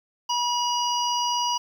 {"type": "harmonic tone", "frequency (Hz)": 967, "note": "B5", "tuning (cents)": -37, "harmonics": [1, 3, 5, 6], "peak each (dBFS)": [-24, -29, -31, -32], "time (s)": [0.29, 1.58], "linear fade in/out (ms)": 10, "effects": ["8-bit"]}